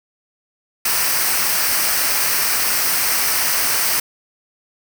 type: noise with comb filter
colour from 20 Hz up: white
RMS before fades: -18 dBFS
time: 0.85-4 s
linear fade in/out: 5 ms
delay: 0.28 ms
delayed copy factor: -0.55
effects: none